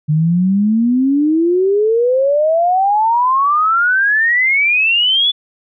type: exponential sweep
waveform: sine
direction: up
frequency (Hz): 148.6 to 3484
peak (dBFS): -10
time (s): 0.08-5.32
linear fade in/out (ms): 20
effects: none